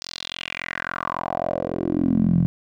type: tone with band-pass filter sweep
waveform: 10% pulse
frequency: 43.65 Hz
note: F1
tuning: in tune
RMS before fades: -24 dBFS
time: 0.02-2.46 s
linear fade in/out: 0 ms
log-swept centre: 5200 to 150 Hz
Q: 4.5
effects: none